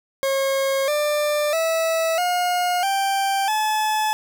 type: tone with pitch steps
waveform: 40% pulse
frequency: 542 / 594.5 / 652 / 715.2 / 784.4 / 860.4 Hz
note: C#5 / D5 / E5 / F5 / G5 / A5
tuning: -39 / +21 / -19 / +41 / +1 / -39 cents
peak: -18 dBFS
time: 0.23-4.13 s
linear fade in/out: 0 ms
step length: 650 ms
effects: none